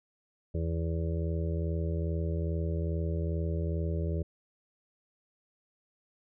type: harmonic tone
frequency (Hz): 82.41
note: E2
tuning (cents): 0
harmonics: 1 / 2 / 4 / 5 / 6 / 7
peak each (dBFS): -30 / -35 / -41 / -40 / -45 / -43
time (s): 0.54-4.23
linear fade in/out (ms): 10
effects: none